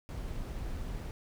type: noise with dropouts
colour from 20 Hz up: brown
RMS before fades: -38 dBFS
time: 0.09-1.11 s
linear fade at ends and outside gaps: 0 ms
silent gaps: 0.34-0.344 s
effects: none